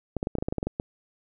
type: clicks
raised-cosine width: 2 ms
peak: -14 dBFS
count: 12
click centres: 0.167 / 0.229 / 0.271 / 0.353 / 0.385 / 0.425 / 0.485 / 0.525 / 0.583 / 0.629 / 0.67 / 0.799 s
effects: none